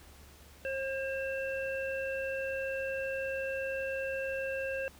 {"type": "harmonic tone", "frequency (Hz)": 536, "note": "C5", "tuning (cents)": 42, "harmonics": [1, 3, 5], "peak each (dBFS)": [-34, -39, -41], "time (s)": [0.65, 4.88], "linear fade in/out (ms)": 0, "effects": ["added 71 Hz sine -56 dBFS peak until 4.99 s", "pink hiss -57 dBFS RMS until 4.99 s"]}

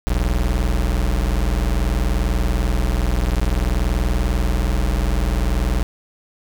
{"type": "tone pair together", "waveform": "square", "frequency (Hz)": [41.21, 61.74], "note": ["E1", "B1"], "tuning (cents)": [0, 0], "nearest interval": "perfect fifth", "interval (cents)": 700, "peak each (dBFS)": -20, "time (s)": [0.07, 5.83], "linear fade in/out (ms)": 0, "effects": []}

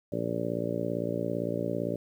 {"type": "harmonic tone", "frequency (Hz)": 57.7, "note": "A#1", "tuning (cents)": -17, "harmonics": [2, 3, 4, 5, 6, 7, 8, 9, 10], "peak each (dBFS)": [-38, -36, -38, -36, -39, -37, -38, -40, -35], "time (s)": [0.12, 1.96], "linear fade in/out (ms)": 5, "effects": ["10-bit"]}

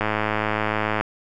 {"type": "click train", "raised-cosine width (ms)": 0.5, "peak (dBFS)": -7, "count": 108, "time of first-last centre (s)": [0.01, 1.01], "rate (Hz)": 107, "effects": []}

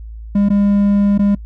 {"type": "tone with dropouts", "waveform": "triangle", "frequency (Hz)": 202.1, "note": "G#3", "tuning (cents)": -47, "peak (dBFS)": -8, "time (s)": [0.35, 1.35], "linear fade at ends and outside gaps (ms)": 5, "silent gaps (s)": [[0.488, 0.501], [1.179, 1.192]], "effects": ["noise-tail reverb RT60 0.1 s tail -23 dB re dry", "added 55 Hz sine -28 dBFS peak until 1.45 s"]}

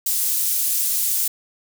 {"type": "high-pass noise", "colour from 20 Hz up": "pink", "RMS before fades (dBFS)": -21, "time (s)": [0.06, 1.28], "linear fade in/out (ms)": 5, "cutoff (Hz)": 9600, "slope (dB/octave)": 12, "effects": []}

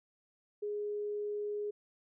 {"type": "tone", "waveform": "sine", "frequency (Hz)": 415.3, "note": "G#4", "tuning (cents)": 0, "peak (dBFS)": -34, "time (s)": [0.62, 1.71], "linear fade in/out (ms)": 10, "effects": []}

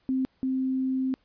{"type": "tone pair in turn", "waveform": "sine", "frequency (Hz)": [261.6, 261.6], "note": ["C4", "C4"], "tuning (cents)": [0, 0], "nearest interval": "unison", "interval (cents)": 0, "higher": "neither", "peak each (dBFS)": [-23, -24], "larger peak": "first", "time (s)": [[0.09, 0.25], [0.43, 1.14]], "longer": "second", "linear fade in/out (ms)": 0, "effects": ["pink hiss -68 dBFS RMS until 1.24 s", "resampled to 11025 Hz"]}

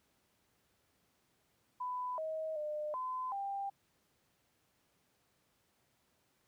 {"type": "tone with pitch steps", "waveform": "sine", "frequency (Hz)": [998, 633, 603, 1020, 793], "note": ["B5", "D#5", "D5", "C6", "G5"], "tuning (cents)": [18, 30, 46, -44, 20], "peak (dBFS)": -36, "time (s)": [1.8, 3.7], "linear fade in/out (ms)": 10, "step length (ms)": 380, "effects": ["pink hiss -75 dBFS RMS until 6.47 s", "high-pass 80 Hz 12 dB/octave"]}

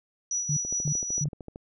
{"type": "tone with tremolo", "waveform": "sine", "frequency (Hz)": 5870, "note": "F#8", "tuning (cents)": -15, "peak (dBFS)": -25, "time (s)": [0.31, 1.24], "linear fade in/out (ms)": 2, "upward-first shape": "sine", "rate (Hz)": 5, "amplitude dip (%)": 50}
{"type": "tone bursts", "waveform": "sine", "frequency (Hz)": 146.83, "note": "D3", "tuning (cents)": 0, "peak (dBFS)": -25, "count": 3, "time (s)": [0.49, 1.287], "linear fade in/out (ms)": 5, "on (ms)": 79, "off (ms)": 280}
{"type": "click train", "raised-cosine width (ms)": 2, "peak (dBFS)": -26, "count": 13, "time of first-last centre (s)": [0.65, 1.559], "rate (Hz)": 13.2}
{"effects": []}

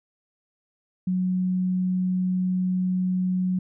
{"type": "tone", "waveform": "sine", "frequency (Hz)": 183.8, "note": "F#3", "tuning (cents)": -11, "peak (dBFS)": -21, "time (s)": [1.07, 3.59], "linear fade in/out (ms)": 5, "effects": []}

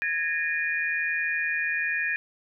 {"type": "tone cluster", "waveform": "sine", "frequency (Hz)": [1664, 1825, 2437], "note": ["G#6", "A#6", "D#7"], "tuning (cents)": [3, -37, -37], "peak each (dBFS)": -29, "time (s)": [0.02, 2.16], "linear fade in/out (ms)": 0, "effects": []}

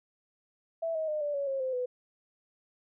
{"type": "tone with pitch steps", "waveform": "sine", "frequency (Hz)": [659.3, 633.5, 608.8, 585, 562.1, 540.2, 519.1, 498.8], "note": ["E5", "D#5", "D#5", "D5", "C#5", "C#5", "C5", "B4"], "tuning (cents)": [0, 31, -38, -7, 24, -45, -14, 17], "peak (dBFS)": -29, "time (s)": [0.82, 1.86], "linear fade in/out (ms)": 10, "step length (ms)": 130, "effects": []}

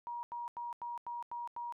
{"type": "tone bursts", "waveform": "sine", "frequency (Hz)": 952, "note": "A#5", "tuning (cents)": 36, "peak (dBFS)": -38, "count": 7, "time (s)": [0.07, 1.724], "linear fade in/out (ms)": 0, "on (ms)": 160, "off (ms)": 89, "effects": []}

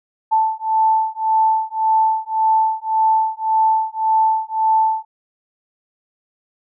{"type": "beating tone pair", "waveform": "sine", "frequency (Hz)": [880, 881.8], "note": ["A5", "A5"], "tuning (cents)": [0, 4], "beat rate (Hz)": 1.8, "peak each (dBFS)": -17, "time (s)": [0.31, 5.05], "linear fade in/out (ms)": 20, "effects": []}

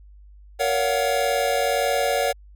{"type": "chord", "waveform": "square", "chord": "Gb major seventh", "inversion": "first", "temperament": "equal with one note detuned", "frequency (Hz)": [466.2, 563.7, 698.5, 740], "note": ["Bb4", "Db5", "F5", "Gb5"], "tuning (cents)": [0, 29, 0, 0], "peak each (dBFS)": [-27, -24, -29, -26], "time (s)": [0.59, 2.33], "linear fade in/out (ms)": 20, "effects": ["added 50 Hz sine -44 dBFS peak until 2.55 s"]}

